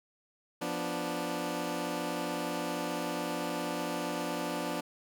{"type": "chord", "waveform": "15% pulse", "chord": "B diminished", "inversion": "second", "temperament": "equal", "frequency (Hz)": [174.61, 246.9, 293.7], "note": ["F3", "B3", "D4"], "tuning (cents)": [0, 0, 0], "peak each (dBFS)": [-32, -32, -29], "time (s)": [0.61, 4.81], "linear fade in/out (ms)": 10, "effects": []}